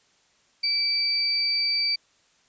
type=tone pair together; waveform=sine; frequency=2315 / 4630 Hz; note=D7 / D8; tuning=-25 / -25 cents; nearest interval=octave; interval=1200 cents; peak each=-30 / -22 dBFS; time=0.63-1.96 s; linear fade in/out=10 ms; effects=white hiss -63 dBFS RMS until 2.48 s + resampled to 16000 Hz